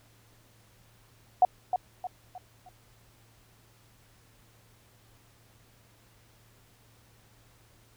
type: tone with echo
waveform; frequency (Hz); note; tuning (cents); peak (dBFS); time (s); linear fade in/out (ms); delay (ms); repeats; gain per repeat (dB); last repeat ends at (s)
sine; 731; F#5; -21; -15; 1.42-1.45; 2; 310; 4; -8; 2.69
effects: added 113 Hz sine -62 dBFS peak until 7.96 s + pink hiss -62 dBFS RMS until 7.96 s